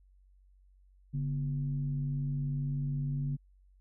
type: tone with frequency modulation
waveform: sine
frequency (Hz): 141.8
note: C#3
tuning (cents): +40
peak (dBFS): -30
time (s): 1.13-3.37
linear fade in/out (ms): 20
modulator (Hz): 102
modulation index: 0.51
effects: added 47 Hz sine -59 dBFS peak until 3.8 s